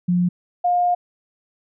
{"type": "tone pair in turn", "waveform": "sine", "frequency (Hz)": [177.5, 710], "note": ["F3", "F5"], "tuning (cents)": [28, 28], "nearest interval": "2 octaves", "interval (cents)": 2400, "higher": "second", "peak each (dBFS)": -15, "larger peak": "neither", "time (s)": [[0.08, 0.29], [0.64, 0.95]], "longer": "second", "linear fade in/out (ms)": 10, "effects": []}